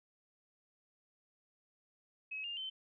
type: tone with pitch steps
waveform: sine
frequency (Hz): 2560 / 2808 / 3080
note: D#7 / F7 / G7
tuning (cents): +49 / +9 / -31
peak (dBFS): -39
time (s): 2.31-2.7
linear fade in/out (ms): 10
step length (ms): 130
effects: none

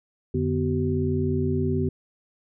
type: tone cluster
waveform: sine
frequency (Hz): 89.7 / 148.6 / 248.2 / 380.5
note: F2 / D3 / B3 / F#4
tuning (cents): +47 / +21 / +9 / +48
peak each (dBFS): -27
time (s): 0.34-1.89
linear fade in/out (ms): 5
effects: none

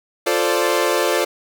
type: chord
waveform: sawtooth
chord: D minor seventh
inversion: first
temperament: equal with one note detuned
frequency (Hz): 349.2 / 440 / 523.3 / 584.6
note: F4 / A4 / C5 / D5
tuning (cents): 0 / 0 / 0 / -8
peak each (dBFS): -18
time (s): 0.26-1.25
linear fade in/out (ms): 10
effects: 8-bit

